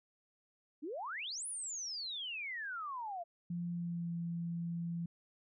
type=exponential two-way sweep; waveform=sine; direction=up then down; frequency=270.6 to 10340 to 663 Hz; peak=-39 dBFS; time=0.82-3.24 s; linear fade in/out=20 ms; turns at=1.47 s
type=tone with pitch glide; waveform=sine; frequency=173.1 to 169.73 Hz; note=F3 to F3; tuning=-15 to -49 cents; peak=-36 dBFS; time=3.5-5.06 s; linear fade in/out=5 ms; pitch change=-34 cents; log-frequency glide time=3.71-4.13 s
effects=none